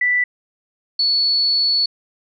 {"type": "tone pair in turn", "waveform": "sine", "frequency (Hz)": [1975.5, 4423], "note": ["B6", "C#8"], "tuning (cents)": [0, -5], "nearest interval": "octave + major second", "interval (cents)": 1395, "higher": "second", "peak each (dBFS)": -14, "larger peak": "neither", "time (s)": [[0.01, 0.24], [0.99, 1.86]], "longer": "second", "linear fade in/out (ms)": 5, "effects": []}